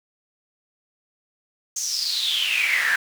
brown noise with high-pass filter sweep, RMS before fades -23 dBFS, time 1.76-2.96 s, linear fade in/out 5 ms, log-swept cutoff 6500 to 1600 Hz, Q 10, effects none

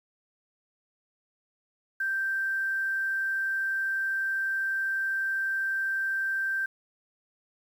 sine tone with quantisation, 1568 Hz, G6, in tune, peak -26 dBFS, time 2-6.66 s, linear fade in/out 5 ms, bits 9, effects none

